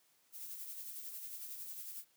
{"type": "noise with tremolo", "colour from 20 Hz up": "violet", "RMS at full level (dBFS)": -45, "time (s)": [0.32, 2.05], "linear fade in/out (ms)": 50, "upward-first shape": "sine", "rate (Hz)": 11, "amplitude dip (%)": 40, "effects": ["white hiss -72 dBFS RMS until 2.16 s", "high-pass 100 Hz 12 dB/octave"]}